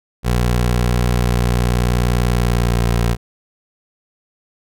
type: tone with pitch glide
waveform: 20% pulse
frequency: 60.4 to 58.51 Hz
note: B1 to A#1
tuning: -38 to +7 cents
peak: -9 dBFS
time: 0.23-3.17 s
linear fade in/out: 50 ms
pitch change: -55 cents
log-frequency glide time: 2.26-2.85 s
effects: none